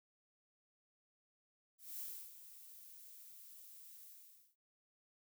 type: noise with ADSR envelope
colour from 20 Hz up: violet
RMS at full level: -45 dBFS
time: 1.78-4.56 s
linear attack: 220 ms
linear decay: 310 ms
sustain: -12 dB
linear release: 480 ms
effects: none